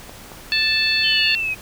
clicks, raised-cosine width 1 ms, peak -23 dBFS, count 2, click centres 0.095 / 0.318 s
harmonic tone, 880 Hz, A5, in tune, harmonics 2 / 3 / 4 / 5, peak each -24 / -20 / -25 / -20 dBFS, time 0.52-1.35 s, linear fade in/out 0 ms
sine linear sweep, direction down, 3100 to 2500 Hz, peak -20 dBFS, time 1.03-1.55 s, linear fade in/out 20 ms
effects pink hiss -40 dBFS RMS until 1.61 s

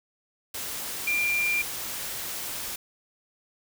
sine tone in noise, 2385 Hz, D7, 26 cents sharp, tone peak -23 dBFS, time 1.07-1.62 s, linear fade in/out 5 ms, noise white, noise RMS -34 dBFS, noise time 0.54-2.76 s, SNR +8 dB, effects none

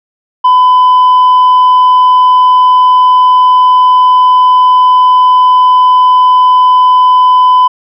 sine tone with tanh clipping, 1005 Hz, B5, 30 cents sharp, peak -3 dBFS, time 0.44-7.68 s, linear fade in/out 10 ms, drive 2 dB, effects none

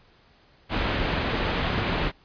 pink low-pass noise, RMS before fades -26 dBFS, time 0.69-2.12 s, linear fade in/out 50 ms, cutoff 3700 Hz, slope 24 dB/octave, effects pink hiss -58 dBFS RMS until 2.24 s + resampled to 11025 Hz

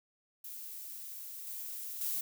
violet noise with level steps, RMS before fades -45 / -42 / -35 dBFS, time 0.44-2.21 s, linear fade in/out 5 ms, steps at 1.47 / 2.01 s, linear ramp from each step 2 ms, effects none

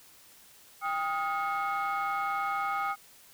sine tone cluster, 795 / 1251 / 1420 / 2187 Hz, G5 / D#6 / F6 / C#7, +24 / +9 / +28 / -24 cents, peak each -31 / -30 / -37 / -38 dBFS, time 0.81-2.96 s, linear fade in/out 50 ms, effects tanh soft clip ceiling -23 dBFS + white hiss -56 dBFS RMS until 3.33 s

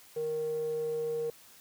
square tone with band-pass filter, 155.56 Hz, D#3, in tune, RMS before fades -33 dBFS, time 0.16-1.3 s, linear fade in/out 2 ms, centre 470 Hz, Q 9.2, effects white hiss -56 dBFS RMS until 1.6 s + high-pass 60 Hz 12 dB/octave

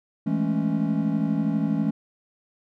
triangle chord, A major seventh, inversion second, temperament equal, 164.81 / 207.7 / 220 / 277.2 Hz, E3 / G#3 / A3 / C#4, 0 / 0 / 0 / 0 cents, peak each -25 dBFS, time 0.26-1.91 s, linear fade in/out 10 ms, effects none

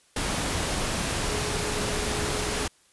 sine tone in noise, 419.7 Hz, G#4, 18 cents sharp, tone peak -34 dBFS, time 1.24-2.67 s, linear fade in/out 5 ms, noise pink, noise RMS -28 dBFS, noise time 0.16-2.68 s, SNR -9 dB, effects white hiss -61 dBFS RMS until 2.92 s + resampled to 24000 Hz

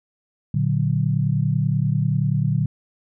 sine chord, Bb augmented, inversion none, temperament equal, 116.54 / 146.83 / 185 Hz, Bb2 / D3 / F#3, 0 / 0 / 0 cents, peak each -22 / -20 / -25 dBFS, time 0.54-2.66 s, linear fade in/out 5 ms, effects none

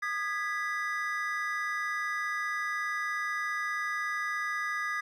triangle chord, G# minor, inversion second, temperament equal with one note detuned, 1226 / 1661.2 / 1975.5 Hz, D#6 / G#6 / B6, -26 / 0 / 0 cents, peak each -33 dBFS, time 0.02-5.01 s, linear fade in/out 10 ms, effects none

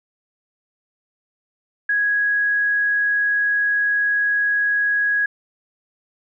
sine tone, 1661.2 Hz, G#6, in tune, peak -16 dBFS, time 1.89-5.26 s, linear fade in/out 5 ms, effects none

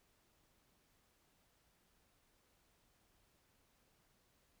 silence, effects pink hiss -75 dBFS RMS until 4.6 s

